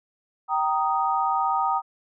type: chord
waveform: sine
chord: Eb major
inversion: first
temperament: just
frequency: 777.8 / 933.4 / 1244.5 Hz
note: G5 / Bb5 / Eb6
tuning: -14 / +2 / 0 cents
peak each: -25 dBFS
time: 0.48-1.82 s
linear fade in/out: 50 ms
effects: none